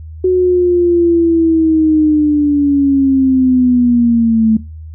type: linear sweep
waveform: sine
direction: down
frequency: 370 to 218.2 Hz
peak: -7 dBFS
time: 0.24-4.57 s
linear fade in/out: 5 ms
effects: noise-tail reverb RT60 0.2 s tail -17 dB re dry + added 79 Hz sine -27 dBFS peak until 4.94 s

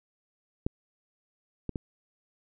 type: clicks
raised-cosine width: 3 ms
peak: -14 / -19 / -19 dBFS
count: 3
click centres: 0.665 / 1.693 / 1.758 s
effects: none

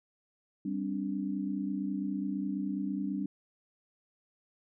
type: chord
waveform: sine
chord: G suspended fourth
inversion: none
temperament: equal with one note detuned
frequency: 196 / 261.6 / 290.8 Hz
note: G3 / C4 / D4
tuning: 0 / 0 / -17 cents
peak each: -34 / -38 / -35 dBFS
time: 0.65-3.26 s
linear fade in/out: 5 ms
effects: none

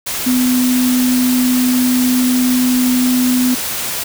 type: tone in noise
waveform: sine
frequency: 251.3 Hz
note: B3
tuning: 30 cents sharp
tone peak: -11 dBFS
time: 0.26-3.55 s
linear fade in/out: 10 ms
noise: white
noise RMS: -21 dBFS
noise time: 0.06-4.04 s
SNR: +7 dB
effects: none

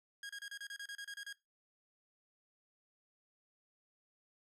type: tone bursts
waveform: sawtooth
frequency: 1635 Hz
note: G#6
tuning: 28 cents flat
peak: -40 dBFS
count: 12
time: 0.23-1.327 s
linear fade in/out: 2 ms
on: 63 ms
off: 31 ms
effects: noise-tail reverb RT60 0.2 s tail -18 dB re dry + low-pass 10000 Hz 12 dB/octave

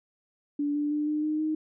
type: tone with pitch steps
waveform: sine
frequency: 290 / 294 / 298.2 / 302.3 / 306.5 / 310.8 Hz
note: D4 / D4 / D4 / D#4 / D#4 / D#4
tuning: -22 / +2 / +27 / -50 / -26 / -2 cents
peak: -25 dBFS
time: 0.59-1.55 s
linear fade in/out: 5 ms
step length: 160 ms
effects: none

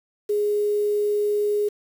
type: tone with quantisation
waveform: sine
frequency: 415.3 Hz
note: G#4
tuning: in tune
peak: -19 dBFS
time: 0.29-1.69 s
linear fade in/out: 10 ms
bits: 7
effects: none

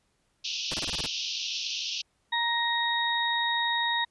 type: band-pass noise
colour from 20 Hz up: pink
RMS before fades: -33 dBFS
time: 0.44-2.02 s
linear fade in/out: 10 ms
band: 2600 to 6000 Hz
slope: 96 dB/octave
type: noise bursts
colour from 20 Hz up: pink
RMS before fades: -34 dBFS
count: 7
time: 0.71-1.065 s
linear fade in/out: 5 ms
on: 31 ms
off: 23 ms
type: harmonic tone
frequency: 938 Hz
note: A#5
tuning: 11 cents sharp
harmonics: 1 / 2 / 4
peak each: -29 / -29 / -29 dBFS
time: 2.32-4.05 s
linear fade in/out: 10 ms
effects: pink hiss -72 dBFS RMS until 4.1 s + resampled to 24000 Hz

